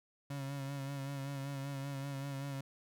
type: tone with vibrato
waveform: 35% pulse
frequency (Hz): 138.5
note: C#3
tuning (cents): -1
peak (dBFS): -37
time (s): 0.3-2.61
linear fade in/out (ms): 5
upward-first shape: sine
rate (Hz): 5.2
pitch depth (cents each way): 38
effects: none